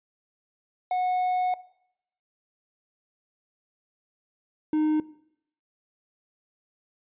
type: tone pair in turn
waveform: triangle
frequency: 732 / 307.8 Hz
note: F#5 / D#4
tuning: -19 / -19 cents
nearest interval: octave + minor third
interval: 1500 cents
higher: first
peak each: -21 / -19 dBFS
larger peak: second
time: 0.91-1.54 / 4.73-5 s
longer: first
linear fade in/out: 2 ms
effects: noise-tail reverb RT60 0.7 s tail -18 dB re dry + resampled to 8000 Hz